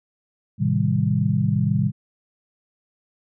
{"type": "chord", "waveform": "sine", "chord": "A half-diminished seventh", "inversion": "none", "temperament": "just", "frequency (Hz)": [110, 132, 158.4, 198], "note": ["A2", "C3", "Eb3", "G3"], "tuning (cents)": [0, 16, 31, 18], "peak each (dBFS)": -23, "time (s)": [0.58, 1.92], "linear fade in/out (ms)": 50, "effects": []}